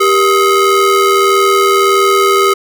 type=ring-modulated tone; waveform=square; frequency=433.9 Hz; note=A4; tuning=24 cents flat; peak=-5 dBFS; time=0-2.54 s; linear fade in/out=10 ms; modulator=827 Hz; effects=none